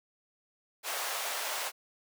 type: high-pass noise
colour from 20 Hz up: pink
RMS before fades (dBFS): -35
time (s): 0.83-1.72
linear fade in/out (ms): 50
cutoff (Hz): 580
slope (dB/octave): 24
effects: none